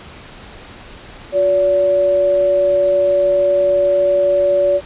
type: tone pair together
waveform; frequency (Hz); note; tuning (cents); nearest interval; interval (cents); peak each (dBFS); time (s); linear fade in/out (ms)
sine; 360.1 / 572; F#4 / D5; -47 / -46; minor sixth; 801; -22 / -11; 1.32-4.81; 50
effects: pink hiss -37 dBFS RMS until 4.85 s + resampled to 8000 Hz